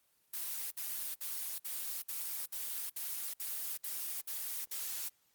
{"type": "noise bursts", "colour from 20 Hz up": "blue", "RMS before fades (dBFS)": -39, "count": 11, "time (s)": [0.33, 5.09], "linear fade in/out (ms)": 10, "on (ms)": 380, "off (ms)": 58, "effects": ["white hiss -73 dBFS RMS until 5.34 s", "Opus 24 kbps"]}